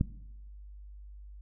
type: click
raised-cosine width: 5 ms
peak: -13 dBFS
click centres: 0.011 s
effects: noise-tail reverb RT60 0.9 s tail -17 dB re dry + added 50 Hz sine -45 dBFS peak until 1.41 s